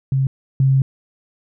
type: tone pair in turn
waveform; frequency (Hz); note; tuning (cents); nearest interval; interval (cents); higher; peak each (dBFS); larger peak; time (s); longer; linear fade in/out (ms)
sine; 134.3 / 134.3; C3 / C3; +46 / +46; unison; 0; neither; -14 / -11; second; 0.12-0.27 / 0.6-0.82; second; 2
effects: none